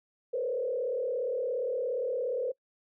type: tone with frequency modulation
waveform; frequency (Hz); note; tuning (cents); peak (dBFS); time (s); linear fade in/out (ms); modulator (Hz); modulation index
sine; 501; B4; +25; -28; 0.33-2.52; 10; 37.2; 1.2
effects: noise-tail reverb RT60 0.1 s tail -24 dB re dry